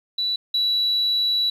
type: tone pair in turn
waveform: sine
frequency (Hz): 3951 / 3931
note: B7 / B7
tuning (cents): 0 / -9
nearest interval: unison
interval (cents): 9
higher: first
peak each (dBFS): -20 / -17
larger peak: second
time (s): 0.18-0.36 / 0.54-1.5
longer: second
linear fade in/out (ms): 5
effects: tanh soft clip ceiling -14 dBFS + 9-bit